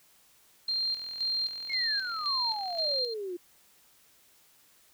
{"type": "tone with tremolo", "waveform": "sine", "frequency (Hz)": 4186, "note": "C8", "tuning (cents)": 0, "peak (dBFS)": -27, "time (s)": [0.68, 3.14], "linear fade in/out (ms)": 5, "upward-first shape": "square", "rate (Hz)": 1.9, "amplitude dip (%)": 65}
{"type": "click train", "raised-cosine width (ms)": 0.2, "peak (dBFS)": -34, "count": 99, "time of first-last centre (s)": [0.69, 2.985], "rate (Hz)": 42.7}
{"type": "exponential sweep", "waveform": "sine", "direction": "down", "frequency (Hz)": [2217, 342.1], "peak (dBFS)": -33, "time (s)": [1.69, 3.37], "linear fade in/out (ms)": 10}
{"effects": ["white hiss -62 dBFS RMS until 4.93 s"]}